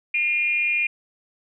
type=tone with frequency modulation; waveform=sine; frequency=2420 Hz; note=D#7; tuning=49 cents flat; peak=-19 dBFS; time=0.14-0.87 s; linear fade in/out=5 ms; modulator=305 Hz; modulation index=0.49; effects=none

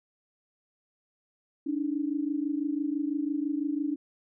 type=tone pair together; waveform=sine; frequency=285.1 / 311.1 Hz; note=C#4 / D#4; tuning=+49 / 0 cents; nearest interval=major second; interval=151 cents; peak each=-29 / -31 dBFS; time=1.66-3.96 s; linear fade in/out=10 ms; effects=none

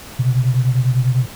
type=beating tone pair; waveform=sine; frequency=124.3 / 134.3 Hz; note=B2 / C3; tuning=+12 / +46 cents; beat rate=10 Hz; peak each=-14 / -18 dBFS; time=0.19-1.26 s; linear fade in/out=10 ms; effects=pink hiss -36 dBFS RMS until 1.35 s

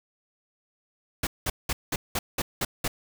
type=noise bursts; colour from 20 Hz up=pink; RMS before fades=-27 dBFS; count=8; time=1.23-2.88 s; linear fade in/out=5 ms; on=40 ms; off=190 ms; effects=none

